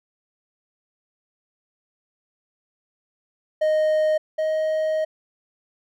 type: tone pair in turn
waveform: triangle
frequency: 620 / 626.8 Hz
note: D#5 / D#5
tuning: -6 / +13 cents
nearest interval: unison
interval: 19 cents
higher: second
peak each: -15 / -18 dBFS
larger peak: first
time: 3.61-4.18 / 4.38-5.05 s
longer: second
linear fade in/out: 10 ms
effects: none